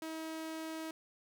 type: tone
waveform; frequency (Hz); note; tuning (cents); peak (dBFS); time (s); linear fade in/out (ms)
sawtooth; 319.8; D#4; +48; -36; 0.02-0.91; 2
effects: none